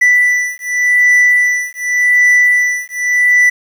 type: beating tone pair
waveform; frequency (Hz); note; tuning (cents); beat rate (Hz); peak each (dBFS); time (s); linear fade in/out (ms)
triangle; 1975.5 / 1976.37; B6 / B6; 0 / +1; 0.87; -10; 0.01-3.5; 10
effects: 7-bit